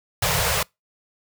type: band-stop noise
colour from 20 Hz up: pink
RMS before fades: -21 dBFS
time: 0.22-0.63 s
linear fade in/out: 5 ms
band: 170 to 420 Hz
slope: 96 dB/octave
effects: noise-tail reverb RT60 0.2 s tail -26 dB re dry + high-pass 60 Hz 12 dB/octave